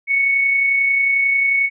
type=tone with amplitude modulation; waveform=sine; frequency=2217 Hz; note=C#7; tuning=in tune; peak=-12 dBFS; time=0.07-1.7 s; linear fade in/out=50 ms; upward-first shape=sine; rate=31.2 Hz; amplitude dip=30%; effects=none